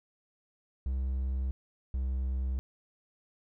triangle tone pair in turn, 65.41 / 64.92 Hz, C2 / C2, 0 / -13 cents, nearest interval unison, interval 13 cents, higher first, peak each -27 dBFS, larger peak neither, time 0.86-1.51 / 1.94-2.59 s, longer neither, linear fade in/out 0 ms, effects none

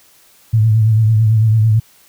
sine tone with vibrato, 110 Hz, A2, in tune, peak -8 dBFS, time 0.53-1.8 s, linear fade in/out 10 ms, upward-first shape triangle, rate 9 Hz, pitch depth 66 cents each way, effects white hiss -49 dBFS RMS until 2.08 s

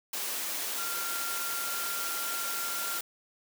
sine tone in noise, 1386 Hz, F6, 14 cents flat, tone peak -37 dBFS, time 0.78-2.99 s, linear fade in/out 5 ms, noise white, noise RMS -34 dBFS, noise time 0.13-3.01 s, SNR -6 dB, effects high-pass 300 Hz 12 dB/octave

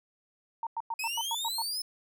sine tone bursts, 916 Hz, A#5, 31 cents flat, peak -30 dBFS, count 8, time 0.63-1.62 s, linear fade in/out 2 ms, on 38 ms, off 98 ms
sawtooth exponential sweep, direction up, 2488 to 5274 Hz, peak -29 dBFS, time 0.99-1.82 s, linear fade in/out 5 ms
effects none

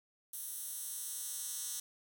10% pulse tone with high-pass filter sweep, 239.6 Hz, A#3, 48 cents sharp, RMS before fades -42 dBFS, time 0.33-1.8 s, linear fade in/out 5 ms, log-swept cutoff 11000 to 7200 Hz, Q 1.3, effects none

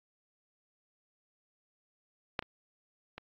clicks, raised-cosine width 0.3 ms, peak -14 / -28 / -26 dBFS, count 3, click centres 2.392 / 2.425 / 3.18 s, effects low-pass 4000 Hz 12 dB/octave + AAC 48 kbps

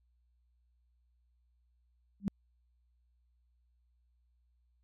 sine tone with exponential growth, 199.3 Hz, G3, 29 cents sharp, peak -24 dBFS, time 2.2-2.28 s, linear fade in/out 0 ms, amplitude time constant 17 ms, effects added 60 Hz sine -69 dBFS peak until 4.83 s + AAC 32 kbps

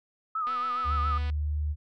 sine tone with vibrato, 1264 Hz, D#6, 27 cents sharp, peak -27 dBFS, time 0.35-1.18 s, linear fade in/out 5 ms, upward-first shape sine, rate 7.2 Hz, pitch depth 77 cents each way
click train, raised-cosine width 0.3 ms, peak -28 dBFS, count 206, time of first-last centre 0.47-1.3 s, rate 247 Hz
sine tone with pitch glide, 73.42 to 74.75 Hz, D2 to D2, 0 to +31 cents, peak -26 dBFS, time 0.84-1.76 s, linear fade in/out 50 ms, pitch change +31 cents, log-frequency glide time 0.97-1.35 s
effects none

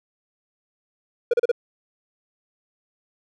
triangle tone bursts, 479.4 Hz, A#4, 48 cents sharp, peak -13 dBFS, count 4, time 1.31-1.516 s, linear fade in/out 5 ms, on 26 ms, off 34 ms, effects none

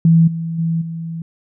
sine tone with level steps, 164.81 Hz, E3, in tune, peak -7 / -20 / -15 / -23 dBFS, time 0.05-1.22 s, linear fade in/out 2 ms, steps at 0.27 / 0.58 / 0.81 s, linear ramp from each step 10 ms, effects none

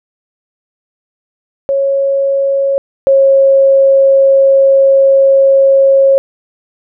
sine tone pair in turn, 550 / 544 Hz, C#5 / C#5, -14 / -33 cents, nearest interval unison, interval 19 cents, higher first, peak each -9 / -4 dBFS, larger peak second, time 1.69-2.78 / 3.07-6.18 s, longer second, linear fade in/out 0 ms, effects none

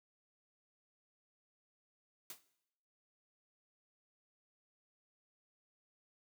white noise with exponential decay, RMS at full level -43 dBFS, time 2.3-2.42 s, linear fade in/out 2 ms, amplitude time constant 26 ms, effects noise-tail reverb RT60 0.8 s tail -17 dB re dry + high-pass 150 Hz 12 dB/octave

